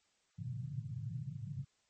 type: band-pass noise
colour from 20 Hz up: white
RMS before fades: -42 dBFS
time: 0.38-1.65 s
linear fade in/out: 10 ms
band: 110 to 150 Hz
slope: 48 dB/octave
effects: white hiss -75 dBFS RMS until 1.89 s + MP3 32 kbps